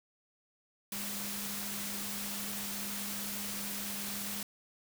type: tone in noise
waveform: sine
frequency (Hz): 202.8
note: G#3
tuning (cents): -41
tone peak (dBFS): -44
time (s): 0.92-4.43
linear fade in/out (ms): 2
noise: white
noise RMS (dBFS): -39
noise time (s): 0.92-4.43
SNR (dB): -8
effects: none